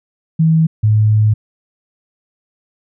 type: tone pair in turn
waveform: sine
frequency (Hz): 160.9 / 107.39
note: E3 / A2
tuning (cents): -42 / -42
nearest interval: perfect fifth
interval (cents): 700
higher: first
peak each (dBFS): -8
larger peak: neither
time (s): 0.39-0.67 / 0.83-1.34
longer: second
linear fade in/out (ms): 10
effects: none